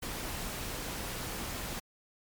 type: noise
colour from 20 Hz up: pink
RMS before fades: -38 dBFS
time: 0.02-1.8 s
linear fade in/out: 10 ms
effects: MP3 96 kbps